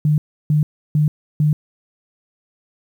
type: tone bursts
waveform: sine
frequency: 150.8 Hz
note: D3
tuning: 46 cents sharp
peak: -12 dBFS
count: 4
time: 0.05-1.53 s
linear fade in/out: 2 ms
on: 130 ms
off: 320 ms
effects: 8-bit